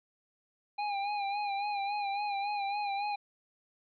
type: tone with vibrato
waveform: square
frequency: 811 Hz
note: G#5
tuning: 41 cents flat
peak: -32 dBFS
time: 0.78-3.16 s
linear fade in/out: 10 ms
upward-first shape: sine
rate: 3.6 Hz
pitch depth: 49 cents each way
effects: resampled to 11025 Hz